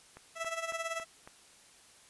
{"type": "click train", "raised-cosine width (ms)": 0.5, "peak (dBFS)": -33, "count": 5, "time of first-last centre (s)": [0.17, 1.275], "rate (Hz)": 3.62}
{"type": "tone with tremolo", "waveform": "15% pulse", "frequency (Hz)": 659.3, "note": "E5", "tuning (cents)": 0, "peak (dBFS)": -26, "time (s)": [0.35, 1.05], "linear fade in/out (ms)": 50, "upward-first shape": "sine", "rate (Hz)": 18, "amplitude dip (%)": 70}
{"effects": ["white hiss -59 dBFS RMS until 2.09 s", "resampled to 24000 Hz"]}